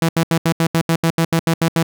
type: tone bursts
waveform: sawtooth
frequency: 164.81 Hz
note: E3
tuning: in tune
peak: -9 dBFS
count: 13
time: 0.02-1.829 s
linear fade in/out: 2 ms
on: 69 ms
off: 76 ms
effects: none